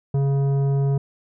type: tone with tanh clipping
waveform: sine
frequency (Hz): 138.59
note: C#3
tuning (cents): 0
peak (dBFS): -19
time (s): 0.14-0.98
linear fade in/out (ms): 5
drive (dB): 11
effects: none